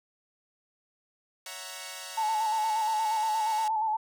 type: chord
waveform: 5% pulse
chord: F# dominant seventh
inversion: second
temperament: equal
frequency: 554.4 / 659.3 / 740 / 932.3 Hz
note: C#5 / E5 / F#5 / A#5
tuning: 0 / 0 / 0 / 0 cents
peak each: -34 / -34 / -33 / -31 dBFS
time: 1.46-3.68 s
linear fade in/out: 2 ms
type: tone with vibrato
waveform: sine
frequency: 873 Hz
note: A5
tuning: 14 cents flat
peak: -25 dBFS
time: 2.17-3.97 s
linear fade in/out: 10 ms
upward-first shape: square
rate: 8.5 Hz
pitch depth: 36 cents each way
effects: none

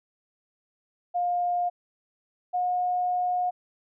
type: tone pair in turn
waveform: sine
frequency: 708 / 721.2 Hz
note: F5 / F#5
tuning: +23 / -45 cents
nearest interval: unison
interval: 32 cents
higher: second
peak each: -23 dBFS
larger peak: neither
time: 1.14-1.7 / 2.53-3.51 s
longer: second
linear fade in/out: 20 ms
effects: none

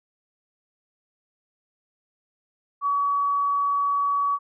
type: tone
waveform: sine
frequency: 1134 Hz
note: C#6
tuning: 39 cents sharp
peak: -20 dBFS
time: 2.81-4.39 s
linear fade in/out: 50 ms
effects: none

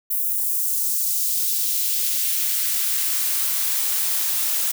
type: noise with high-pass filter sweep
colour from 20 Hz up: blue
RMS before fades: -22 dBFS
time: 0.1-4.72 s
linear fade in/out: 10 ms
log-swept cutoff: 12000 to 310 Hz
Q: 0.87
effects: none

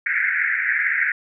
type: band-pass noise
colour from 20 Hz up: white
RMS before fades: -21 dBFS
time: 0.06-1.12 s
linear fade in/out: 5 ms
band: 1500 to 2200 Hz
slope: 96 dB/octave
effects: none

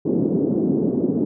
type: band-pass noise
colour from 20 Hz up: pink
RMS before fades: -20 dBFS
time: 0.05-1.25 s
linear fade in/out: 10 ms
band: 190 to 380 Hz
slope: 24 dB/octave
effects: none

